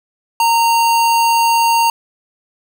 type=tone; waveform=square; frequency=924 Hz; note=A#5; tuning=16 cents flat; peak=-11 dBFS; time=0.4-1.9 s; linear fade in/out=2 ms; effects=none